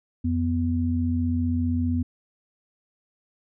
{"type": "tone pair together", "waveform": "sine", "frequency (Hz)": [87.5, 247.3], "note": ["F2", "B3"], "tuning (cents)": [4, 3], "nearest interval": "octave + tritone", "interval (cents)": 1799, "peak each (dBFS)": -24, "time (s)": [0.24, 2.03], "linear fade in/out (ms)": 10, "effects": []}